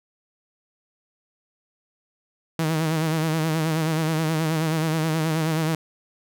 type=tone with vibrato; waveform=sawtooth; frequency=159.1 Hz; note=D#3; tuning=39 cents sharp; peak=-17 dBFS; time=2.59-5.75 s; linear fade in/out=2 ms; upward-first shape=sine; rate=9.4 Hz; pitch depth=56 cents each way; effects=none

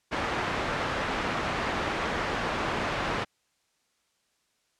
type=low-pass noise; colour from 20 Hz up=white; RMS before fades=-30 dBFS; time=0.11-3.25 s; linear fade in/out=20 ms; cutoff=1600 Hz; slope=12 dB/octave; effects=white hiss -72 dBFS RMS until 4.79 s + low-pass 8000 Hz 12 dB/octave

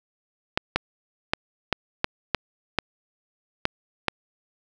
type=clicks; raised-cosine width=0.3 ms; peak=-4 dBFS; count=9; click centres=0.575 / 0.76 / 1.335 / 1.727 / 2.044 / 2.347 / 2.787 / 3.654 / 4.083 s; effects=none

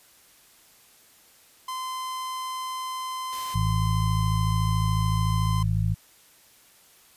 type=tone; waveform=45% pulse; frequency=1032 Hz; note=C6; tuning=24 cents flat; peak=-30 dBFS; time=1.68-5.63 s; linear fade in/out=5 ms
type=noise; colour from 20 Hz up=white; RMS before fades=-41 dBFS; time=3.32-3.55 s; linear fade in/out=10 ms
type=harmonic tone; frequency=53.8 Hz; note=A1; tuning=38 cents flat; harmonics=1 / 2 / 3; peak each=-28 / -23 / -28 dBFS; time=3.54-5.95 s; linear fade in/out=20 ms
effects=white hiss -56 dBFS RMS until 7.16 s + resampled to 32000 Hz

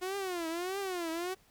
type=tone with vibrato; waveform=sawtooth; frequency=359.2 Hz; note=F4; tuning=49 cents sharp; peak=-30 dBFS; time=0.01-1.35 s; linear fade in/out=20 ms; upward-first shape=triangle; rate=1.6 Hz; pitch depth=200 cents each way; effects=pink hiss -65 dBFS RMS until 1.5 s

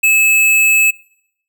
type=tone; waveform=square; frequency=2600 Hz; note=E7; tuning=24 cents flat; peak=-9 dBFS; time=0.03-0.91 s; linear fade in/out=10 ms; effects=noise-tail reverb RT60 0.7 s tail -23 dB re dry

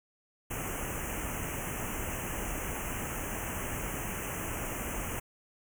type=band-stop noise; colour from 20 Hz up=pink; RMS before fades=-36 dBFS; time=0.5-5.2 s; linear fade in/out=10 ms; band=3000 to 6000 Hz; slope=96 dB/octave; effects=none

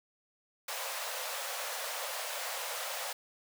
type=high-pass noise; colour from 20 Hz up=pink; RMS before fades=-38 dBFS; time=0.68-3.13 s; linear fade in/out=5 ms; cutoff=490 Hz; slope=96 dB/octave; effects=none

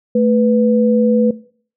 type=tone pair together; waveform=sine; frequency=220 / 493.9 Hz; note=A3 / B4; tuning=0 / 0 cents; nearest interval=octave + major second; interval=1400 cents; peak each=-13 dBFS; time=0.15-1.31 s; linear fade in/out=5 ms; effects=noise-tail reverb RT60 0.5 s tail -20 dB re dry

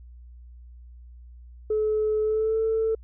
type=tone with pitch glide; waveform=sine; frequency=430 to 444.4 Hz; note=A4 to A4; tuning=-40 to +17 cents; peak=-20 dBFS; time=1.7-2.95 s; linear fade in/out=5 ms; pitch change=+57 cents; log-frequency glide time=2.22-2.59 s; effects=tanh soft clip ceiling -17 dBFS + added 60 Hz sine -43 dBFS peak until 3.03 s

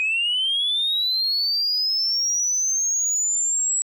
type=linear sweep; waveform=sine; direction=up; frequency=2494 to 7810 Hz; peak=-18 dBFS; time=0-3.82 s; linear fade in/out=0 ms; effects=tanh soft clip ceiling -16 dBFS

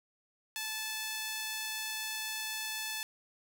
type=tone with high-pass filter; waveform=sawtooth; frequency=872 Hz; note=A5; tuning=16 cents flat; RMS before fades=-38 dBFS; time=0.56-3.03 s; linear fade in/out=0 ms; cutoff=2300 Hz; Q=0.71; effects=none

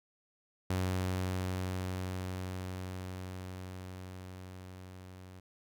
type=tone with level ramp; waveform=sawtooth; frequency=92.5 Hz; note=F#2; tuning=in tune; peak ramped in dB=-26 to -45 dBFS; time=0.7-5.4 s; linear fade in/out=5 ms; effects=none

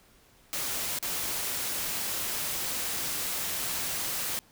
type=noise with dropouts; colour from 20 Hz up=white; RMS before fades=-32 dBFS; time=0.53-4.39 s; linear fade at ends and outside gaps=0 ms; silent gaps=0.987-1.027 s; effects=pink hiss -60 dBFS RMS until 4.51 s

